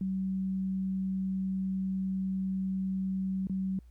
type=tone with dropouts; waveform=sine; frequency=190 Hz; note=F#3; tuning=46 cents sharp; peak=-29 dBFS; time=0.01-3.79 s; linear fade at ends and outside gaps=2 ms; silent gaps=3.471-3.496 s; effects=added 60 Hz sine -51 dBFS peak until 3.9 s + pink hiss -74 dBFS RMS until 3.9 s